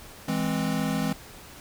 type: chord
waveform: square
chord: E augmented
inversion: none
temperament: equal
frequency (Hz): 164.81 / 207.7 / 261.6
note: E3 / G#3 / B#3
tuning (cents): 0 / 0 / 0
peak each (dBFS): -30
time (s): 0.28-1.13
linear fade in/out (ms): 5
effects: pink hiss -46 dBFS RMS until 1.6 s